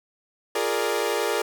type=chord; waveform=sawtooth; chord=Bb dominant seventh; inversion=second; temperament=equal; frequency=349.2 / 415.3 / 466.2 / 587.3 Hz; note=F4 / Ab4 / Bb4 / D5; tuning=0 / 0 / 0 / 0 cents; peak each=-28 / -23 / -23 / -26 dBFS; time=0.55-1.42 s; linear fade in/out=5 ms; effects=none